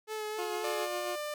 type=tone with vibrato; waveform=sawtooth; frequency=429.7 Hz; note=A4; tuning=41 cents flat; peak=-31 dBFS; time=0.07-0.88 s; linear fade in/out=50 ms; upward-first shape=sine; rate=3.8 Hz; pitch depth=19 cents each way
type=tone with tremolo; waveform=20% pulse; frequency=356.6 Hz; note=F4; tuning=36 cents sharp; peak=-30 dBFS; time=0.38-1.16 s; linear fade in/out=10 ms; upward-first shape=sine; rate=7.3 Hz; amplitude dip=40%
type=tone; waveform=sawtooth; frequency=596 Hz; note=D5; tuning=25 cents sharp; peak=-31 dBFS; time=0.64-1.34 s; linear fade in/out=2 ms
effects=none